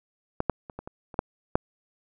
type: clicks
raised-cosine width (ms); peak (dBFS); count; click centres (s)
1; -11 / -8 / -25 / -22 / -24 / -28 / -8 / -6; 8; 0.404 / 0.497 / 0.698 / 0.79 / 0.875 / 1.142 / 1.191 / 1.555
effects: none